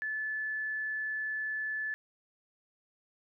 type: tone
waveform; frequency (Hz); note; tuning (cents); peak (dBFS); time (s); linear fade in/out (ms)
sine; 1735; A6; -25; -32; 0.02-1.94; 0
effects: none